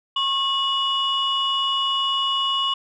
sine tone cluster, 1090 / 2912 / 3462 Hz, C#6 / F#7 / A7, -29 / -28 / -29 cents, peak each -23 / -21 / -29 dBFS, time 0.16-2.74 s, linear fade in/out 5 ms, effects tanh soft clip ceiling -12 dBFS

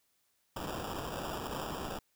white noise with sample-and-hold, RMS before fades -39 dBFS, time 0.56-1.99 s, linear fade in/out 5 ms, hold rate 2100 Hz, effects white hiss -75 dBFS RMS until 2.15 s

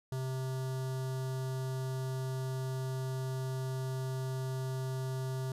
square tone with notch filter, 130.81 Hz, C3, in tune, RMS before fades -36 dBFS, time 0.12-5.52 s, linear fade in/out 2 ms, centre 2300 Hz, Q 1.2, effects resampled to 32000 Hz

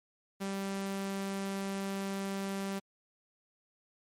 sawtooth tone, 195.7 Hz, G3, 3 cents flat, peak -30 dBFS, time 0.4-2.8 s, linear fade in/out 20 ms, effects MP3 64 kbps

